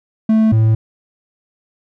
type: tone pair in turn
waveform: triangle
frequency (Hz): 219.8 / 110.7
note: A3 / A2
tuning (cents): -2 / +11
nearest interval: octave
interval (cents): 1187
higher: first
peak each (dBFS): -7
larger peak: neither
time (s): 0.29-0.52 / 0.52-0.75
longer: neither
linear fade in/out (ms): 5
effects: none